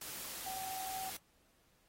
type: tone in noise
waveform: sine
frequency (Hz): 760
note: F#5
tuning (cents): +46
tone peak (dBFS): -41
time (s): 0.46-1.1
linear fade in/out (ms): 5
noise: white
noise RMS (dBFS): -45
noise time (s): 0.01-1.17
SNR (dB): +1
effects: pink hiss -72 dBFS RMS until 1.88 s + AAC 48 kbps